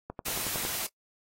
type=click train; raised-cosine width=1 ms; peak=-22 dBFS; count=7; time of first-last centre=0.1-0.65 s; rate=10.9 Hz
type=noise; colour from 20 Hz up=white; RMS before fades=-33 dBFS; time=0.25-0.87 s; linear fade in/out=10 ms
effects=noise-tail reverb RT60 0.1 s tail -22 dB re dry + AAC 48 kbps